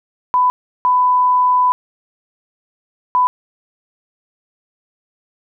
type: tone bursts at uneven times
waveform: sine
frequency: 998 Hz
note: B5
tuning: 18 cents sharp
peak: -10 dBFS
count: 3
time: 0.34-0.5 / 0.85-1.72 / 3.15-3.27 s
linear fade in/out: 0 ms
effects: none